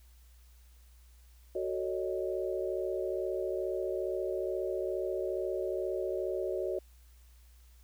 sine chord, D# half-diminished seventh, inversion first, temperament just, 373.4 / 448 / 560 / 622.3 Hz, F#4 / A4 / C#5 / D#5, +16 / +31 / +18 / 0 cents, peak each -34 / -40 / -37 / -38 dBFS, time 1.55-6.79 s, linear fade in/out 5 ms, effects added 60 Hz sine -55 dBFS peak until 7.83 s + white hiss -67 dBFS RMS until 7.83 s

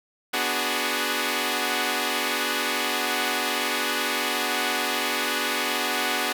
5% pulse chord, G# half-diminished seventh, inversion first, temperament equal, 246.9 / 293.7 / 370 / 415.3 Hz, B3 / D4 / F#4 / G#4, 0 / 0 / 0 / 0 cents, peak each -18 dBFS, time 0.33-6.33 s, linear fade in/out 10 ms, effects none

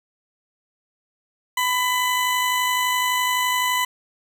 20% pulse tone with amplitude modulation, 1000 Hz, B5, 21 cents sharp, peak -13 dBFS, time 1.57-3.85 s, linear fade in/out 5 ms, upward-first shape sine, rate 51.8 Hz, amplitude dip 25%, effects none

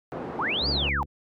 pink band-pass noise, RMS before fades -34 dBFS, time 0.12-0.89 s, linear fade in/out 0 ms, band 210 to 840 Hz, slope 12 dB/octave
sine linear two-way sweep, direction up then down, 766 to 4900 to 766 Hz, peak -24 dBFS, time 0.39-1.03 s, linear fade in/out 0 ms, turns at 0.69 s
harmonic tone, 70.7 Hz, C#2, 35 cents sharp, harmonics 1 / 2 / 3 / 4 / 5 / 7, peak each -29 / -35 / -39 / -41 / -43 / -46 dBFS, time 0.6-1.06 s, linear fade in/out 50 ms
effects MP3 96 kbps

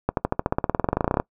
accelerating click train, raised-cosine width 1 ms, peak -6 dBFS, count 23, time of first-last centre 0.09-1.199 s, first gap 82 ms, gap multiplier 0.95, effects noise-tail reverb RT60 0.1 s tail -24 dB re dry

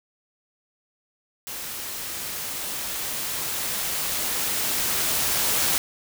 white noise with level ramp, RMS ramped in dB -34 to -22 dBFS, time 1.47-5.78 s, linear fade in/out 0 ms, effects none

